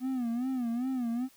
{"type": "tone with vibrato", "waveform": "triangle", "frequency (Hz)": 246.9, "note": "B3", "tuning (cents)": 0, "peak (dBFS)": -27, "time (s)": [0, 1.29], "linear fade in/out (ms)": 50, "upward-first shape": "sine", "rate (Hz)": 2.5, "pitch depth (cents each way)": 120, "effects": ["white hiss -61 dBFS RMS until 1.36 s"]}